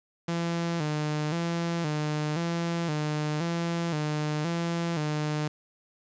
sawtooth tone with vibrato, 160 Hz, D#3, 49 cents sharp, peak -23 dBFS, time 0.28-5.48 s, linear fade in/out 5 ms, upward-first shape square, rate 0.96 Hz, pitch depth 98 cents each way, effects resampled to 16000 Hz + 9-bit

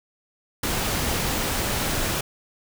pink noise, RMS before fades -25 dBFS, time 0.63-2.21 s, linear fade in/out 5 ms, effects none

